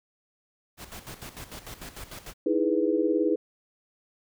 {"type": "noise with tremolo", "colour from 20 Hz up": "pink", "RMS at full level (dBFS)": -40, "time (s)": [0.77, 2.34], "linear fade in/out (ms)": 50, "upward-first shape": "square", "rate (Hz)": 6.7, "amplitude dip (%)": 70}
{"type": "chord", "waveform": "sine", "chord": "E major seventh", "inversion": "third", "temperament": "equal", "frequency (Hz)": [311.1, 329.6, 415.3, 493.9], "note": ["D#4", "E4", "G#4", "B4"], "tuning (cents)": [0, 0, 0, 0], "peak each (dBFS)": [-27, -27, -27, -28], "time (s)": [2.46, 3.36], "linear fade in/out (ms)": 5}
{"effects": []}